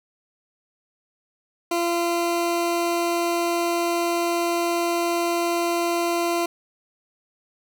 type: tone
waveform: 20% pulse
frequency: 342.6 Hz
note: F4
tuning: 33 cents flat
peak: -16 dBFS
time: 1.71-6.46 s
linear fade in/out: 5 ms
effects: none